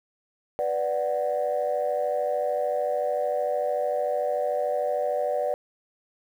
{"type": "chord", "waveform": "sine", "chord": "B minor", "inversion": "none", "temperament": "equal", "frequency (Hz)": [493.9, 587.3, 740], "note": ["B4", "D5", "F#5"], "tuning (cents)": [0, 0, 0], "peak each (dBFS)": [-28, -25, -29], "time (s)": [0.59, 5.54], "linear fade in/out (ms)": 0, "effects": ["tanh soft clip ceiling -16 dBFS", "9-bit"]}